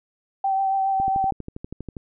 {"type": "tone with vibrato", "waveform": "sine", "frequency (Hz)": 775, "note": "G5", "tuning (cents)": -20, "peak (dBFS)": -19, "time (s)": [0.44, 1.31], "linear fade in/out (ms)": 5, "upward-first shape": "triangle", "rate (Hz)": 7.2, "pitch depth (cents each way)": 23}
{"type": "click train", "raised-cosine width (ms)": 3, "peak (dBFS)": -20, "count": 13, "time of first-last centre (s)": [1, 1.968], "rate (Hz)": 12.4}
{"effects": []}